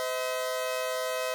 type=tone pair together; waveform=sawtooth; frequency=510.8 / 638 Hz; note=C5 / D#5; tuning=-42 / +43 cents; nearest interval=major third; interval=385 cents; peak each=-28 dBFS; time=0-1.34 s; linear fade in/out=0 ms; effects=none